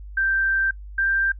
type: tone pair in turn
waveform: sine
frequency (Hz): 1568 / 1578.9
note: G6 / G6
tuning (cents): 0 / +12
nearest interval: unison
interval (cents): 12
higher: second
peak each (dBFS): -18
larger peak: neither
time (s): 0.17-0.71 / 0.98-1.32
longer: first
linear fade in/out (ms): 5
effects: noise-tail reverb RT60 0.1 s tail -22 dB re dry + added 50 Hz sine -35 dBFS peak until 1.39 s